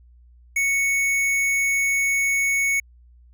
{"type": "tone with hard clipping", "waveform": "sine", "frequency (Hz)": 2217, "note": "C#7", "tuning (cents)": 0, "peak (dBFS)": -20, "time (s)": [0.56, 2.8], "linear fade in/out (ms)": 5, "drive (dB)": 14, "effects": ["added 60 Hz sine -48 dBFS peak until 3.33 s"]}